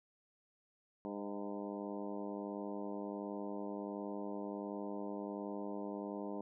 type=harmonic tone with a mistuned harmonic; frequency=101.4 Hz; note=G#2; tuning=41 cents flat; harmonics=2 / 3 / 4 / 5 / 6 / 7 / 8 / 9 / 10; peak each=-45 / -45 / -47 / -49 / -49 / -55 / -56 / -52 / -58 dBFS; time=1.05-6.41 s; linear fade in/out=0 ms; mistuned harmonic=6; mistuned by=+30 cents; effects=none